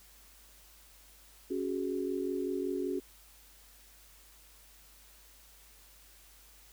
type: chord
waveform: sine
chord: C# suspended fourth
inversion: none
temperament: equal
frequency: 277.2 / 370 / 415.3 Hz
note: C#4 / F#4 / G#4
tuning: 0 / 0 / 0 cents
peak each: -36 / -34 / -38 dBFS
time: 1.5-3 s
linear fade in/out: 10 ms
effects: added 50 Hz sine -61 dBFS peak until 6.72 s + white hiss -59 dBFS RMS until 6.72 s